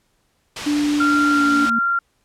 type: low-pass noise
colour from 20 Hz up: white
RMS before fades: -31 dBFS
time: 0.56-1.7 s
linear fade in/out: 5 ms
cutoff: 4700 Hz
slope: 12 dB/octave
type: tone with pitch glide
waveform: sine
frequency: 293.7 to 288.5 Hz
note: D4 to D4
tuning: 0 to -31 cents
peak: -16 dBFS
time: 0.66-1.66 s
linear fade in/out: 10 ms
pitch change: -31 cents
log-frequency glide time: 1.3-1.42 s
type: tone with exponential growth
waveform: sine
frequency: 230 Hz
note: A#3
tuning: 23 cents flat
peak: -20 dBFS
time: 0.82-1.79 s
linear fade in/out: 5 ms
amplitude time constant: 210 ms
type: tone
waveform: sine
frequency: 1383 Hz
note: F6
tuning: 17 cents flat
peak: -16 dBFS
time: 1-1.99 s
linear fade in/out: 5 ms
effects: pink hiss -65 dBFS RMS until 2.24 s + low-pass 12000 Hz 12 dB/octave